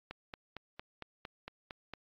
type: click train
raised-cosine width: 0.3 ms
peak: -26 dBFS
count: 9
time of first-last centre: 0.11-1.936 s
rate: 4.38 Hz
effects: low-pass 5000 Hz 12 dB/octave + AAC 32 kbps